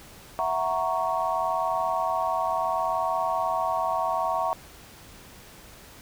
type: chord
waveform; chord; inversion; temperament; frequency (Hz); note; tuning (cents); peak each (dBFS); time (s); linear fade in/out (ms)
sine; F# dominant seventh; third; equal; 659.3 / 740 / 932.3 / 1108.7; E5 / F#5 / A#5 / C#6; 0 / 0 / 0 / 0; -29; 0.39-4.53; 0
effects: pink hiss -48 dBFS RMS until 6.01 s